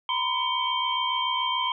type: tone cluster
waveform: sine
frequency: 951 / 1018 / 2250 / 3154 Hz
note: A#5 / C6 / C#7 / G7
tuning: +34 / -48 / +25 / +10 cents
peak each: -31 / -27 / -34 / -28 dBFS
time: 0.09-1.72 s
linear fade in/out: 2 ms
effects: none